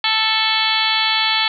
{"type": "harmonic tone with a mistuned harmonic", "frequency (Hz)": 440, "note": "A4", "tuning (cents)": 0, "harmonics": [2, 3, 4, 5, 6, 7, 8, 9, 10], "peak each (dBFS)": [-23, -26, -25, -23, -25, -24, -21, -24, -24], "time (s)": [0.04, 1.48], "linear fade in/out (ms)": 2, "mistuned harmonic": 8, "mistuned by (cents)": -52, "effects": []}